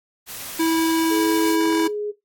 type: noise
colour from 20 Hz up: white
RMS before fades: -33 dBFS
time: 0.26-1.58 s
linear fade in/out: 50 ms
type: tone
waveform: square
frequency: 326.2 Hz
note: E4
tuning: 18 cents flat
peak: -18 dBFS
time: 0.59-1.88 s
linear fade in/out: 10 ms
type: tone with pitch glide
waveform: sine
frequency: 428.9 to 416.7 Hz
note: A4 to G#4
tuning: -44 to +6 cents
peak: -23 dBFS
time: 1.1-2.12 s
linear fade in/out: 20 ms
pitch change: -50 cents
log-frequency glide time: 1.39-2 s
effects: noise-tail reverb RT60 0.2 s tail -18 dB re dry + AAC 64 kbps